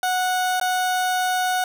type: tone with dropouts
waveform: 30% pulse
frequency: 736 Hz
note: F#5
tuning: 9 cents flat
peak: -17 dBFS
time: 0.03-1.64 s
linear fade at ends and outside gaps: 2 ms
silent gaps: 0.599-0.612 s
effects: none